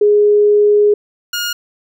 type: tone pair in turn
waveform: sine / 15% pulse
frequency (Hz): 415.3 / 1427.9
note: G#4 / F6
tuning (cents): 0 / +38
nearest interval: octave + major sixth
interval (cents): 2138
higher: second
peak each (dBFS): -7 / -11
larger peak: first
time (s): 0.01-0.94 / 1.33-1.53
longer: first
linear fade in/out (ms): 5
effects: none